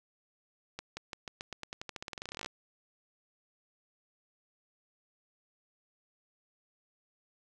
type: accelerating click train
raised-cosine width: 0.2 ms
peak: -22 dBFS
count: 26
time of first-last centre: 0.79-2.461 s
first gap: 180 ms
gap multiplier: 0.9
effects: none